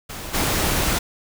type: noise with level steps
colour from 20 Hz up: pink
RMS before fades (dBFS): -33 / -21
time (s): 0.09-0.99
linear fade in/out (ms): 10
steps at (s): 0.33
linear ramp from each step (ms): 20
effects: none